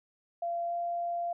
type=tone with pitch glide; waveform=sine; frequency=686 to 690.8 Hz; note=F5 to F5; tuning=-31 to -19 cents; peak=-30 dBFS; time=0.42-1.33 s; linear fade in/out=5 ms; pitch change=+12 cents; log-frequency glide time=0.66-0.73 s; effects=none